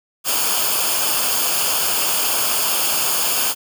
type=noise with comb filter; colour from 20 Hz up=white; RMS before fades=-19 dBFS; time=0.24-3.55 s; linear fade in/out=50 ms; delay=0.51 ms; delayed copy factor=-0.65; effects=none